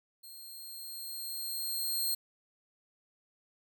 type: tone with level ramp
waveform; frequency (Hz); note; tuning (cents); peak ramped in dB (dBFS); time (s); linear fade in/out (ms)
10% pulse; 4219; C8; +14; -41 to -22; 0.23-2.15; 10
effects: none